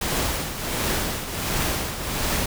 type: noise with tremolo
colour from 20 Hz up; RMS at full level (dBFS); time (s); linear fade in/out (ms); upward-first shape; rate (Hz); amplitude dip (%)
pink; -23; 0.01-2.46; 5; triangle; 1.4; 65
effects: none